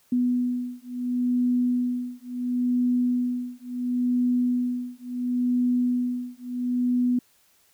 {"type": "beating tone pair", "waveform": "sine", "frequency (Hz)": [246.6, 247.32], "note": ["B3", "B3"], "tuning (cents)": [-2, 3], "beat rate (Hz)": 0.72, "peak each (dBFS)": -25, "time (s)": [0.12, 7.19], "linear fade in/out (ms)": 5, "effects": ["white hiss -62 dBFS RMS until 7.73 s"]}